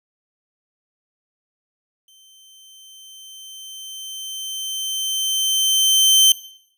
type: tone with exponential growth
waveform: sawtooth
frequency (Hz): 3100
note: G7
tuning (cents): -20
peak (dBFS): -6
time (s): 2.08-6.32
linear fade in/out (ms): 2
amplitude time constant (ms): 920
effects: noise-tail reverb RT60 0.7 s tail -18 dB re dry